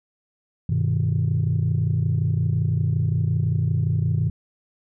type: chord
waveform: sine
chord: G augmented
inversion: none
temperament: equal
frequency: 98 / 123.47 / 155.56 Hz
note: G2 / B2 / D#3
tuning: 0 / 0 / 0 cents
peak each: -22 dBFS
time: 0.69-4.3 s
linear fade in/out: 5 ms
effects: tanh soft clip ceiling -13 dBFS